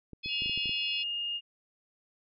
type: clicks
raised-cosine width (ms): 3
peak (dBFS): -31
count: 8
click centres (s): 0.133 / 0.26 / 0.421 / 0.46 / 0.496 / 0.576 / 0.658 / 0.694
type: harmonic tone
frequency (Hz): 849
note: G#5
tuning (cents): +38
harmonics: 3 / 4 / 5 / 6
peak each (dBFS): -36 / -38 / -41 / -44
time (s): 0.23-1.04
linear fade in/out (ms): 20
type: tone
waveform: sine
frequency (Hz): 2836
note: F7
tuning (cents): +26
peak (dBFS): -31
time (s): 0.28-1.41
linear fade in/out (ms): 50
effects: none